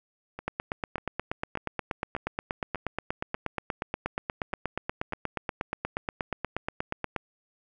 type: two click trains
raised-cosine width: 0.5 ms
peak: -22 / -14 dBFS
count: 9 / 57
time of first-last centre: 0.39-5.124 / 0.48-7.163 s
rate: 1.69 / 8.38 Hz
effects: none